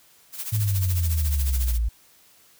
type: noise with tremolo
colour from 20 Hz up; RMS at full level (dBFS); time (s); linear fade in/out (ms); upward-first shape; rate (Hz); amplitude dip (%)
blue; -30; 0.32-1.79; 50; sine; 14; 70
type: exponential sweep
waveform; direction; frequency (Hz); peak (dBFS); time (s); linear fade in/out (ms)
sine; down; 110 to 54.3; -20; 0.52-1.89; 10
effects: white hiss -56 dBFS RMS until 2.59 s